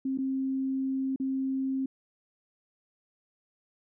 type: tone with dropouts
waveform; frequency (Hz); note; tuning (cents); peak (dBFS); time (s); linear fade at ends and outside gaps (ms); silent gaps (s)
sine; 266.2; C4; +30; -27; 0.05-1.86; 5; 0.176-0.185 / 1.161-1.199
effects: none